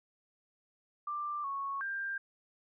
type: tone with pitch steps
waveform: sine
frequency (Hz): 1183 / 1105 / 1590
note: D6 / C#6 / G6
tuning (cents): +12 / -6 / +24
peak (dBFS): -34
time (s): 1.07-2.18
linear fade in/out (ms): 5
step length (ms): 370
effects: none